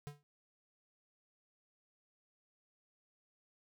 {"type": "tone with exponential decay", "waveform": "square", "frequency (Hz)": 145.5, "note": "D3", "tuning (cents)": -16, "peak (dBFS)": -40, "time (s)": [0.07, 0.23], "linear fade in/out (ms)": 0, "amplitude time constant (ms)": 34, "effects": []}